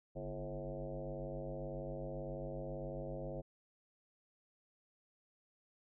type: tone with frequency modulation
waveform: sine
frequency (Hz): 340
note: F4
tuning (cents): -46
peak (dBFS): -40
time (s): 0.15-3.42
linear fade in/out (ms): 20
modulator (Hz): 98.2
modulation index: 3.2
effects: none